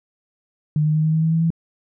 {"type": "tone with pitch steps", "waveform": "sine", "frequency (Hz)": [151.7, 153.55, 155.43, 157.32, 159.24, 161.19, 163.15, 165.14], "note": ["D#3", "D#3", "D#3", "D#3", "D#3", "E3", "E3", "E3"], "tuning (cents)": [-44, -23, -1, 19, 40, -38, -18, 3], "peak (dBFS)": -15, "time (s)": [0.76, 1.504], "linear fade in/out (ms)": 2, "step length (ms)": 93, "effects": []}